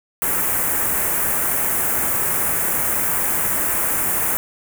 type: band-stop noise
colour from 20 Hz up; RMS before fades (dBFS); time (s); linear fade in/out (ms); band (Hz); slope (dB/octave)
white; -20; 0.22-4.37; 0; 2100 to 8400; 24
effects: none